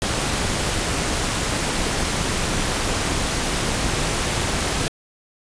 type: noise with amplitude modulation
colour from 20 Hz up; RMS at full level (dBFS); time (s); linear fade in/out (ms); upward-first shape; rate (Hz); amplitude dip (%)
pink; -20; 0.02-4.88; 0; sine; 221; 50
effects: resampled to 22050 Hz